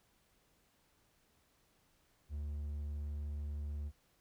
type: tone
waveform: triangle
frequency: 73.42 Hz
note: D2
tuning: in tune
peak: -36 dBFS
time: 2.29-3.92 s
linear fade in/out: 50 ms
effects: pink hiss -73 dBFS RMS until 4.2 s